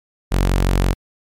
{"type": "tone", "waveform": "sawtooth", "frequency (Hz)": 46, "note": "F#1", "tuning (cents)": -9, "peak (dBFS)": -10, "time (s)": [0.31, 0.94], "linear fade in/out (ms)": 20, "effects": ["MP3 96 kbps"]}